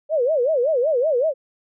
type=tone with vibrato; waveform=sine; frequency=554.4 Hz; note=C#5; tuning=in tune; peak=-16 dBFS; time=0.09-1.34 s; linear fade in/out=50 ms; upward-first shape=sine; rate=5.3 Hz; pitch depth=270 cents each way; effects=none